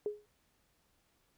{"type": "tone with exponential decay", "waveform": "sine", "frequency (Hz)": 417.5, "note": "G#4", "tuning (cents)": 9, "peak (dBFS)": -29, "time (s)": [0.06, 0.26], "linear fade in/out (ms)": 1, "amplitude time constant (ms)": 42, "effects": ["pink hiss -74 dBFS RMS until 1.37 s"]}